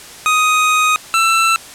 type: tone pair in turn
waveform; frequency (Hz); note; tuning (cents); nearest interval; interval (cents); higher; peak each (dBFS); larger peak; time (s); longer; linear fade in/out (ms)
25% pulse; 1249 / 1334.8; D#6 / E6; +6 / +21; minor second; 115; second; -7; neither; 0.26-0.96 / 1.14-1.56; first; 0
effects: white hiss -35 dBFS RMS until 1.74 s + low-pass 10000 Hz 12 dB/octave